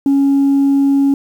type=tone; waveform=sine; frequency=277.2 Hz; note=C#4; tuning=in tune; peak=-7 dBFS; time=0.06-1.14 s; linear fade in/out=2 ms; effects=tanh soft clip ceiling -7 dBFS + 7-bit